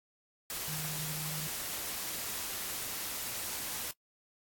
sine tone in noise, 154.1 Hz, D#3, 16 cents flat, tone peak -40 dBFS, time 0.68-1.47 s, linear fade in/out 0 ms, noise white, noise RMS -38 dBFS, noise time 0.5-3.91 s, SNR -5 dB, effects noise-tail reverb RT60 0.1 s tail -23 dB re dry + AAC 64 kbps

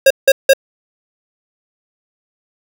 square tone bursts, 540 Hz, C#5, 45 cents flat, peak -5 dBFS, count 3, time 0.06-0.535 s, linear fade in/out 5 ms, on 45 ms, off 170 ms, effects none

